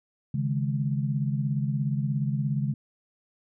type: chord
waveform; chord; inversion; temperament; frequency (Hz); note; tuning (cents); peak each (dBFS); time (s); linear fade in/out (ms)
sine; C# suspended second; none; equal; 138.59 / 155.56 / 207.7; C#3 / D#3 / G#3; 0 / 0 / 0; -26 / -31 / -31; 0.34-2.74; 5
effects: none